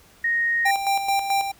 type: tone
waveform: sine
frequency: 1864.7 Hz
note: A#6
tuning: in tune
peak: -19 dBFS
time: 0.24-0.71 s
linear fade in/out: 5 ms
type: tone with tremolo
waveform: square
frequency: 790 Hz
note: G5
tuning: 13 cents sharp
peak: -19 dBFS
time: 0.65-1.52 s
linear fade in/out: 10 ms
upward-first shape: square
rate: 4.6 Hz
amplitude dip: 55%
effects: pink hiss -53 dBFS RMS until 1.59 s